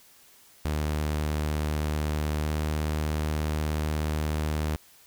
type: tone with pitch glide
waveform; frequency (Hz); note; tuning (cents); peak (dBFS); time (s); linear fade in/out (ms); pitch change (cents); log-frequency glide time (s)
sawtooth; 75.8 to 76.59; D#2 to D#2; -45 to -27; -22; 0.65-4.76; 0; +18; 2.41-2.47
effects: white hiss -56 dBFS RMS until 5.06 s